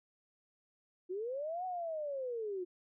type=linear two-way sweep; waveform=sine; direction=up then down; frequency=349.2 to 750 to 349.2 Hz; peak=-36 dBFS; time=1.09-2.65 s; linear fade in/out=20 ms; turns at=1.65 s; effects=none